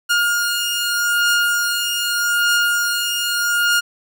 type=beating tone pair; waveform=sawtooth; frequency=1419 / 1419.82 Hz; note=F6 / F6; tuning=+27 / +28 cents; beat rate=0.82 Hz; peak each=-18 / -14 dBFS; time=0.09-3.81 s; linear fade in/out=20 ms; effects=none